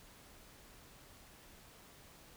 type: silence
effects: pink hiss -59 dBFS RMS until 2.36 s